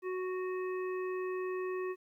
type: harmonic tone with a mistuned harmonic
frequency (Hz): 369.7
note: F#4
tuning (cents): -1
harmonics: 1 / 3 / 5 / 7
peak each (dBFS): -34 / -44 / -48 / -51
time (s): 0.02-1.96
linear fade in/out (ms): 50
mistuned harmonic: 7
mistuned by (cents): -20
effects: 12-bit